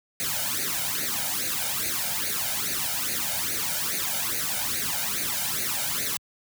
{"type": "noise with flanger", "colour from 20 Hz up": "white", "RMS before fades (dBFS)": -28, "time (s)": [0.2, 6.17], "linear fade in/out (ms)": 0, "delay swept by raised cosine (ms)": [0.46, 1.36], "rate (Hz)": 2.4, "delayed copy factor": 0.8, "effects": ["high-pass 80 Hz 12 dB/octave"]}